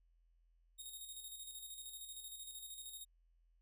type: tone with tremolo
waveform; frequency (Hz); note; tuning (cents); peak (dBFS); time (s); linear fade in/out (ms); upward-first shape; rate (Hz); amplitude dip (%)
10% pulse; 3729; A#7; 0; -39; 0.78-3.05; 20; square; 13; 45
effects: added 42 Hz sine -69 dBFS peak until 3.61 s